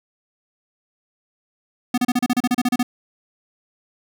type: tone bursts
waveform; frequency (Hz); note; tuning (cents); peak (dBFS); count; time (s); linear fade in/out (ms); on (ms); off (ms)
square; 246.9; B3; 0; -16; 13; 1.94-2.83; 5; 38; 33
effects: none